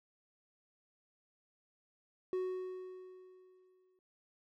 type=tone with exponential decay; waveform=triangle; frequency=370 Hz; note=F#4; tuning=in tune; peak=-30 dBFS; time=2.33-3.99 s; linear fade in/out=1 ms; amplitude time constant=360 ms; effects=none